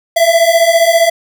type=beating tone pair; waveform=square; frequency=659.3 / 674.3 Hz; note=E5 / E5; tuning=0 / +39 cents; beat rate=15 Hz; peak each=-12 / -10 dBFS; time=0.16-1.1 s; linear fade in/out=10 ms; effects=none